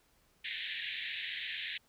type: band-pass noise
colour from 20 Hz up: pink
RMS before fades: -40 dBFS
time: 0.44-1.78 s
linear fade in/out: 10 ms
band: 1700 to 3900 Hz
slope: 96 dB/octave
effects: pink hiss -70 dBFS RMS until 1.88 s